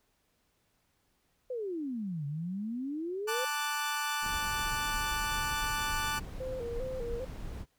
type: exponential two-way sweep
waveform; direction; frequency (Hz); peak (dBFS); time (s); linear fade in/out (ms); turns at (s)
sine; down then up; 523.3 to 139.5 to 523.3; -33; 1.5-3.45; 5; 2.26
type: chord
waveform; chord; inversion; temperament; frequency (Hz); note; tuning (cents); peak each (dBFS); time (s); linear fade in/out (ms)
sawtooth; D major; second; equal; 880 / 1174.7 / 1480; A5 / D6 / F#6; 0 / 0 / 0; -32; 3.27-6.2; 20
type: noise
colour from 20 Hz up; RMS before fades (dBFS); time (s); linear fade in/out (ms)
brown; -40; 4.21-7.66; 50
type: tone with vibrato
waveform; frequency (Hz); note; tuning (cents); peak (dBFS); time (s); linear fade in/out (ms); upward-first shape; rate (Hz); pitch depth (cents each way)
sine; 494; B4; 0; -35; 6.4-7.25; 5; square; 2.5; 81
effects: pink hiss -74 dBFS RMS until 7.78 s